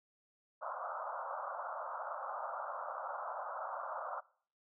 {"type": "band-pass noise", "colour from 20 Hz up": "white", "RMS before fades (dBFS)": -42, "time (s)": [0.61, 4.21], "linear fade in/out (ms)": 20, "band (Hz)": [540, 1400], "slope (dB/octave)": 96, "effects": ["noise-tail reverb RT60 0.5 s tail -21 dB re dry"]}